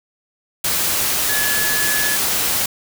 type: tone in noise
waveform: sine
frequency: 1705 Hz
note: G#6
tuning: 45 cents sharp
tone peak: -21 dBFS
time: 1.29-2.16 s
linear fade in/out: 5 ms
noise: white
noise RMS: -19 dBFS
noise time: 0.64-2.66 s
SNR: -5 dB
effects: none